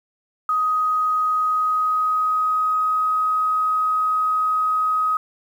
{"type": "tone with pitch glide", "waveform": "sine", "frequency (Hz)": [1254, 1261.3], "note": ["D#6", "D#6"], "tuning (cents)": [13, 23], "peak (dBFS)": -17, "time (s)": [0.49, 5.17], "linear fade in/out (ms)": 2, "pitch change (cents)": 10, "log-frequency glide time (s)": [1.23, 3.1], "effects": ["8-bit"]}